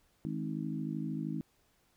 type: harmonic tone with a mistuned harmonic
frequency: 53 Hz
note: G#1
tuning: 36 cents sharp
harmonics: 3 / 4 / 5 / 6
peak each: -38 / -39 / -40 / -41 dBFS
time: 0.25-1.41 s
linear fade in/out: 0 ms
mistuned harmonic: 6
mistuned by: -16 cents
effects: pink hiss -71 dBFS RMS until 1.96 s